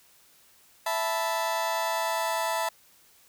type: chord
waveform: 35% pulse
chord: E suspended fourth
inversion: none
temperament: just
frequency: 659.3 / 879 / 988.9 Hz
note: E5 / A5 / B5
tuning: 0 / -2 / +2 cents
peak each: -29 dBFS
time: 0.86-2.69 s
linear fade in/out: 5 ms
effects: white hiss -59 dBFS RMS until 3.28 s